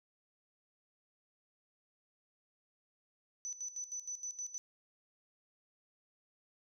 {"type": "tone with tremolo", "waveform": "sine", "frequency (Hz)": 5990, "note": "F#8", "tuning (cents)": 20, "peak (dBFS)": -38, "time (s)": [3.45, 4.58], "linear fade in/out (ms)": 0, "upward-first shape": "square", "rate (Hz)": 6.4, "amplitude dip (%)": 75, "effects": []}